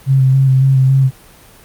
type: tone with vibrato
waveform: sine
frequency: 133.2 Hz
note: C3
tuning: 31 cents sharp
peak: -7 dBFS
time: 0.06-1.11 s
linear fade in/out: 50 ms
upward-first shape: square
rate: 3.6 Hz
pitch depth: 20 cents each way
effects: pink hiss -42 dBFS RMS until 1.64 s + Opus 32 kbps